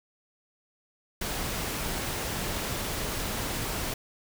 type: noise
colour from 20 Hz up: pink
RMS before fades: -32 dBFS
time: 1.21-3.94 s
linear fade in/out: 5 ms
effects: none